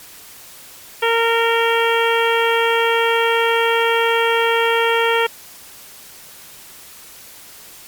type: harmonic tone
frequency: 460.5 Hz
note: A#4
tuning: 21 cents flat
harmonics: 1 / 2 / 3 / 4 / 5 / 6 / 7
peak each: -17 / -20 / -22 / -23 / -24 / -25 / -25 dBFS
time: 1.02-5.27 s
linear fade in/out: 10 ms
effects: white hiss -40 dBFS RMS until 7.87 s + MP3 96 kbps